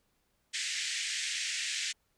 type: band-pass noise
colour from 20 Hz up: pink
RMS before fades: -35 dBFS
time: 0.53-1.93 s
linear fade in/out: 20 ms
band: 1800 to 8300 Hz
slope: 48 dB/octave
effects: pink hiss -75 dBFS RMS until 2.17 s